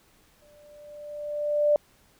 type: tone with exponential growth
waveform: sine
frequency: 591 Hz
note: D5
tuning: 11 cents sharp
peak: -16 dBFS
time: 0.42-1.76 s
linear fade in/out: 1 ms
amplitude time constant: 290 ms
effects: pink hiss -61 dBFS RMS until 2.19 s